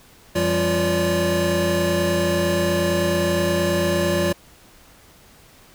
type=tone cluster; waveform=square; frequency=89.9 / 172.1 / 200.9 / 349.2 / 572 Hz; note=F#2 / F3 / G3 / F4 / D5; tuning=-49 / -25 / +43 / 0 / -46 cents; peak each=-29 / -26 / -29 / -24 / -23 dBFS; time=0.35-4.33 s; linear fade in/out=10 ms; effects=pink hiss -50 dBFS RMS until 5.74 s